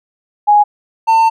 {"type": "tone pair in turn", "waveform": ["sine", "triangle"], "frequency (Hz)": [830.6, 898.7], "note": ["G#5", "A5"], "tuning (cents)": [0, 36], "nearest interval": "minor second", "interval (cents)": 136, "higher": "second", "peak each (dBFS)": -5, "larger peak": "neither", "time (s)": [[0.47, 0.64], [1.07, 1.3]], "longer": "second", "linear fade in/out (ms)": 20, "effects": []}